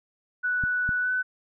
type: tone with pitch glide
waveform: sine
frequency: 1480 to 1502.4 Hz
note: F#6 to F#6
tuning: 0 to +26 cents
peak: -23 dBFS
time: 0.43-1.23 s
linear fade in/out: 20 ms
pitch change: +26 cents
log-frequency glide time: 1.01-1.1 s
type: clicks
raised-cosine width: 5 ms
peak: -20 dBFS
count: 2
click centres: 0.638 / 0.891 s
effects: none